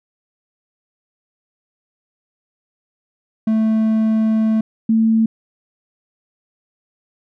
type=tone pair in turn; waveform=triangle / sine; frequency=220 / 223.3 Hz; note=A3 / A3; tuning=0 / +26 cents; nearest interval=unison; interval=26 cents; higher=second; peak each=-11 dBFS; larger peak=neither; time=3.47-4.61 / 4.89-5.26 s; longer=first; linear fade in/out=5 ms; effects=none